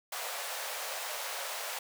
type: high-pass noise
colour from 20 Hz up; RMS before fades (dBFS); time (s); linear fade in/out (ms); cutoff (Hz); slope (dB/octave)
pink; -38; 0.12-1.79; 5; 510; 48
effects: none